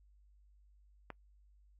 click, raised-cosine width 0.5 ms, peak -28 dBFS, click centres 1.103 s, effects noise-tail reverb RT60 0.1 s tail -24 dB re dry + added 50 Hz sine -62 dBFS peak until 1.79 s

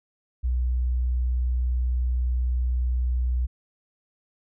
sine tone, 61.8 Hz, B1, 2 cents sharp, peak -21 dBFS, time 0.43-3.47 s, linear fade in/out 20 ms, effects none

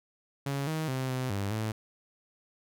sawtooth tone with pitch steps, 139.3 / 157.8 / 130.8 / 128.6 / 99.7 / 109.3 Hz, C#3 / D#3 / C3 / C3 / G2 / A2, +9 / +25 / 0 / -30 / +30 / -11 cents, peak -26 dBFS, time 0.46-1.72 s, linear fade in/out 5 ms, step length 210 ms, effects none

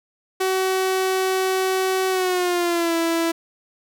sawtooth tone with pitch glide, 377.2 to 332.2 Hz, F#4 to E4, +33 to +13 cents, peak -15 dBFS, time 0.4-3.32 s, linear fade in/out 10 ms, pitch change -220 cents, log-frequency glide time 2.09-2.95 s, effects none

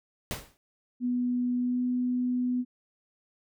pink noise with exponential decay, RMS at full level -31 dBFS, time 0.31-0.57 s, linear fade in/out 0 ms, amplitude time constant 55 ms
sine tone with pitch glide, 246.4 to 248.7 Hz, B3 to B3, -4 to +12 cents, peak -25 dBFS, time 1-2.65 s, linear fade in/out 50 ms, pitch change +16 cents, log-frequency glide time 1.58-1.82 s
effects none

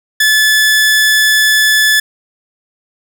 sawtooth tone, 1730 Hz, A6, 30 cents flat, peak -4 dBFS, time 0.2-2 s, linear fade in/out 5 ms, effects none

